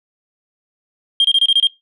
sine tone bursts, 3207 Hz, G7, 39 cents sharp, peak -7 dBFS, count 7, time 1.2-1.671 s, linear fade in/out 2 ms, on 45 ms, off 26 ms, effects noise-tail reverb RT60 0.2 s tail -22 dB re dry + tanh soft clip ceiling -6 dBFS

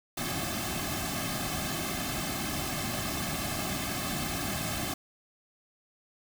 pink noise with comb filter, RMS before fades -33 dBFS, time 0.17-4.94 s, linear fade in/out 5 ms, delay 2.1 ms, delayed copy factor -0.9, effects none

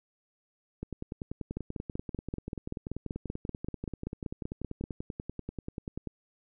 two click trains, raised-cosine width 3 ms, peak -23 / -21 dBFS, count 55 / 18, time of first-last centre 0.83-6.073 / 1.57-4.839 s, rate 10.3 / 5.2 Hz, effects none

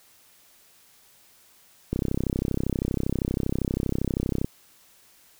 click train, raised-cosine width 3 ms, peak -12 dBFS, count 83, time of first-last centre 1.93-4.445 s, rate 32.6 Hz, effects white hiss -57 dBFS RMS until 5.39 s

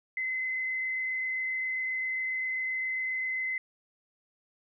sine tone with frequency modulation, 2046 Hz, C7, 39 cents flat, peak -29 dBFS, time 0.17-3.58 s, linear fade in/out 2 ms, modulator 27.5 Hz, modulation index 0.8, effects none

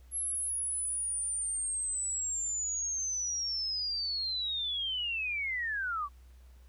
sine linear sweep, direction down, 11175 to 1106 Hz, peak -31 dBFS, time 0.11-6.09 s, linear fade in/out 50 ms, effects added 62 Hz sine -52 dBFS peak until 6.68 s + pink hiss -68 dBFS RMS until 6.68 s

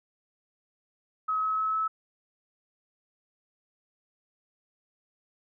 sine tone with pitch steps, 1278 / 1285.4 / 1292.8 / 1300.3 Hz, D#6 / E6 / E6 / E6, +46 / -44 / -34 / -24 cents, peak -25 dBFS, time 1.28-1.88 s, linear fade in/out 10 ms, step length 150 ms, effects none

